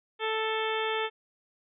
harmonic tone with a mistuned harmonic, 440 Hz, A4, in tune, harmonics 1 / 2 / 3 / 4 / 5 / 6 / 7 / 8, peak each -31 / -34 / -36 / -37 / -38 / -39 / -39 / -40 dBFS, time 0.19-1.1 s, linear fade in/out 50 ms, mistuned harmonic 7, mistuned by +38 cents, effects none

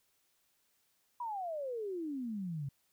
sine exponential sweep, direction down, 994 to 133.2 Hz, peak -36 dBFS, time 1.2-2.69 s, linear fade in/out 5 ms, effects white hiss -75 dBFS RMS until 2.92 s

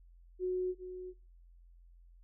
sine tone with echo, 366.7 Hz, F#4, 15 cents flat, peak -31 dBFS, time 0.39-0.75 s, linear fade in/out 50 ms, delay 390 ms, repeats 1, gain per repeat -10 dB, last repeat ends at 1.14 s, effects noise-tail reverb RT60 0.4 s tail -25 dB re dry + added 43 Hz sine -56 dBFS peak until 2.23 s

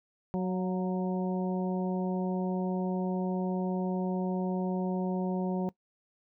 harmonic tone with a mistuned harmonic, 185 Hz, F#3, in tune, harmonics 1 / 2 / 3 / 4 / 5, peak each -29 / -35 / -39 / -41 / -43 dBFS, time 0.34-5.69 s, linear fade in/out 0 ms, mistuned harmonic 4, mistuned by -33 cents, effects noise-tail reverb RT60 0.1 s tail -21 dB re dry

